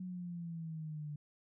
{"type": "exponential sweep", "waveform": "sine", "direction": "down", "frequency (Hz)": [185, 146.83], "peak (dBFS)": -40, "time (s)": [0, 1.16], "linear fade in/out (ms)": 5, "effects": []}